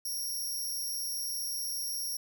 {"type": "tone with amplitude modulation", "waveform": "15% pulse", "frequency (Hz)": 5588, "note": "F8", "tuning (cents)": 0, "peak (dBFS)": -24, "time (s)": [0.05, 2.17], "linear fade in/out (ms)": 5, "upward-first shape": "sine", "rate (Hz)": 245, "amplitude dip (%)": 75, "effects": []}